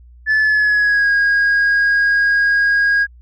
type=tone with pitch glide; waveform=sine; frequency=1735 to 1637.6 Hz; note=A6 to G#6; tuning=-25 to -25 cents; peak=-9 dBFS; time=0.26-3.07 s; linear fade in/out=50 ms; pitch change=-100 cents; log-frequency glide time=0.39-1.11 s; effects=tanh soft clip ceiling -10 dBFS + added 60 Hz sine -40 dBFS peak until 3.21 s